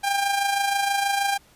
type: tone with amplitude modulation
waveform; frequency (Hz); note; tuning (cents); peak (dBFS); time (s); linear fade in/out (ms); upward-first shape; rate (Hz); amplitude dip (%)
sawtooth; 798; G5; +31; -15; 0.03-1.38; 20; sine; 26.3; 50
effects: pink hiss -56 dBFS RMS until 1.55 s + resampled to 32000 Hz